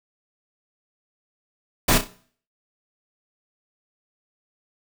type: noise with echo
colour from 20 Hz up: pink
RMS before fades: -18 dBFS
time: 1.88-1.98 s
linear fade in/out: 5 ms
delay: 32 ms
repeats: 3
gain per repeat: -9 dB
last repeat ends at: 2.076 s
effects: noise-tail reverb RT60 0.5 s tail -18 dB re dry